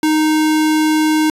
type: tone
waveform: square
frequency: 310 Hz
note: D#4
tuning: 6 cents flat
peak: -12 dBFS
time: 0.03-1.3 s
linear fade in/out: 2 ms
effects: resampled to 32000 Hz